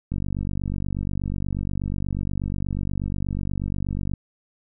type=click train; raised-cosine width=5 ms; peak=-15 dBFS; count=195; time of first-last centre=0.12-4.137 s; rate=48.3 Hz; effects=none